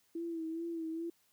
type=tone with vibrato; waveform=sine; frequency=329.6 Hz; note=E4; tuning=in tune; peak=-36 dBFS; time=0.15-1.1 s; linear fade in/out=5 ms; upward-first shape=sine; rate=2.4 Hz; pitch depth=46 cents each way; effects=white hiss -72 dBFS RMS until 1.32 s + high-pass 60 Hz 12 dB/octave